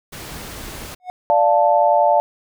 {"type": "noise", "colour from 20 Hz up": "pink", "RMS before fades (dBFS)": -33, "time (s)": [0.12, 0.95], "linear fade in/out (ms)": 10}
{"type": "tone with exponential growth", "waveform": "triangle", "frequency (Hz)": 730, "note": "F#5", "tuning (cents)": -24, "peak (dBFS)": -20, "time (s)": [1, 1.1], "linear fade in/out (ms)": 0, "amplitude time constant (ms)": 21}
{"type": "chord", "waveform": "sine", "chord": "D minor", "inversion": "none", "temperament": "equal", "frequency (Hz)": [587.3, 698.5, 880], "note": ["D5", "F5", "A5"], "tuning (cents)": [0, 0, 0], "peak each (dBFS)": -16, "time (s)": [1.3, 2.2], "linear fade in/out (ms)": 0}
{"effects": []}